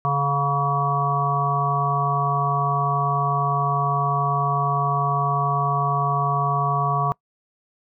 harmonic tone with a mistuned harmonic, 141.6 Hz, C#3, 37 cents sharp, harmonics 1 / 3 / 5 / 7 / 8, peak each -23 / -33 / -26 / -28 / -22 dBFS, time 0.05-7.12 s, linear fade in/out 0 ms, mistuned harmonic 7, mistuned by -41 cents, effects noise-tail reverb RT60 0.1 s tail -24 dB re dry

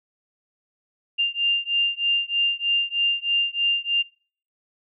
sine beating tone pair, 2794 / 2797.2 Hz, F7 / F7, 0 / +2 cents, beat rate 3.2 Hz, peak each -23 dBFS, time 1.18-4.03 s, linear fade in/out 20 ms, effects noise-tail reverb RT60 0.5 s tail -26 dB re dry

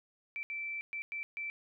sine tone bursts at uneven times, 2331 Hz, D7, 14 cents flat, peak -36 dBFS, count 5, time 0.36-0.43 / 0.5-0.81 / 0.93-1.02 / 1.12-1.23 / 1.37-1.5 s, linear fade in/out 0 ms, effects none

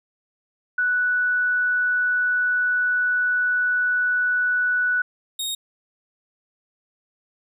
sine / sawtooth tone pair in turn, 1480 / 3729 Hz, F#6 / A#7, 0 / 0 cents, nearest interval octave + major third, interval 1600 cents, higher second, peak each -18 / -22 dBFS, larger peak first, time 0.78-5.02 / 5.39-5.55 s, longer first, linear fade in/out 5 ms, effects none

